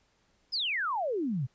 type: exponential sweep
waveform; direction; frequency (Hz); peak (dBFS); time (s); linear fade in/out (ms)
sine; down; 5274 to 116.54; -28; 0.52-1.47; 20
effects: pink hiss -70 dBFS RMS until 1.54 s + resampled to 16000 Hz